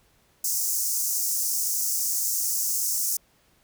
pink high-pass noise, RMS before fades -26 dBFS, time 0.44-3.17 s, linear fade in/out 5 ms, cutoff 5600 Hz, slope 48 dB/octave, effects pink hiss -63 dBFS RMS until 3.63 s

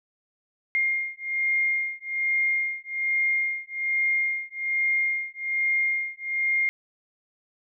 sine beating tone pair, 2122 / 2123.2 Hz, C7 / C7, +24 / +25 cents, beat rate 1.2 Hz, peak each -26 dBFS, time 0.75-6.69 s, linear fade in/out 0 ms, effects none

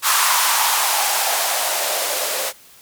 violet noise with band-pass filter sweep, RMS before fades -19 dBFS, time 0.02-2.53 s, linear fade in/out 50 ms, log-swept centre 1100 to 500 Hz, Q 3.9, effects white hiss -47 dBFS RMS until 2.81 s

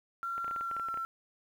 sine tone with pitch glide, 1369 to 1349.4 Hz, F6 to E6, -35 to +40 cents, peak -33 dBFS, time 0.23-1.05 s, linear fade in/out 0 ms, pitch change -25 cents, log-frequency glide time 0.61-0.93 s
clicks, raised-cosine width 0.5 ms, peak -30 dBFS, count 12, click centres 0.38 / 0.445 / 0.48 / 0.511 / 0.562 / 0.61 / 0.713 / 0.766 / 0.797 / 0.886 / 0.942 / 0.974 s
effects 10-bit

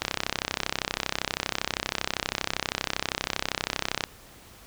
click train, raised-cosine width 0.2 ms, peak -7 dBFS, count 132, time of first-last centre 0.02-4.038 s, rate 32.6 Hz, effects pink hiss -50 dBFS RMS until 4.66 s

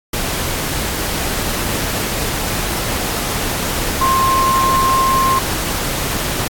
sine tone in noise, 1059 Hz, C6, 21 cents sharp, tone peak -12 dBFS, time 4.01-5.39 s, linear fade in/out 5 ms, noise pink, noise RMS -20 dBFS, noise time 0.13-6.48 s, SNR +5 dB, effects AAC 64 kbps

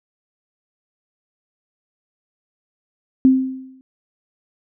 sine tone with exponential decay, 261.6 Hz, C4, in tune, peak -6 dBFS, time 3.25-3.81 s, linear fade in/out 0 ms, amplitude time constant 120 ms, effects none

